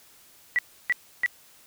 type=tone bursts; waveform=sine; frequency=1955 Hz; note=B6; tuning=18 cents flat; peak=-19 dBFS; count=3; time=0.56-1.261 s; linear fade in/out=0 ms; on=27 ms; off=310 ms; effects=white hiss -55 dBFS RMS until 1.66 s